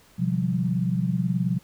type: tone cluster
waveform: sine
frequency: 127.1 / 146.6 / 176 / 194.6 Hz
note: C3 / D3 / F3 / G3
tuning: -50 / -3 / +14 / -12 cents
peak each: -27 / -33 / -24 / -29 dBFS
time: 0.18-1.59 s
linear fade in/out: 20 ms
effects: pink hiss -56 dBFS RMS until 1.63 s